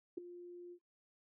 sine tone with ADSR envelope, 351.7 Hz, F4, 12 cents sharp, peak -34 dBFS, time 0.17-0.79 s, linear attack 9 ms, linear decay 7 ms, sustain -14 dB, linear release 68 ms, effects noise-tail reverb RT60 0.2 s tail -19 dB re dry

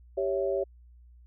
sine chord, C# diminished, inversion second, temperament equal, 392 / 554.4 / 659.3 Hz, G4 / C#5 / E5, 0 / 0 / 0 cents, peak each -29 / -29 / -34 dBFS, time 0.17-0.64 s, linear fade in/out 10 ms, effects added 60 Hz sine -51 dBFS peak until 1.26 s

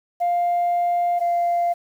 sine tone pair in turn, 700 / 694 Hz, F5 / F5, +4 / -11 cents, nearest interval unison, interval 15 cents, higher first, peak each -16 dBFS, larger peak neither, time 0.2-1.2 / 1.2-1.74 s, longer first, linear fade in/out 20 ms, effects tanh soft clip ceiling -15 dBFS + 8-bit

